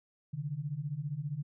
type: beating tone pair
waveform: sine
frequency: 136.6 / 151.6 Hz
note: C#3 / D#3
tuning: -25 / -45 cents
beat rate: 15 Hz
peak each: -38 / -36 dBFS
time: 0.33-1.43 s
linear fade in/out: 10 ms
effects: none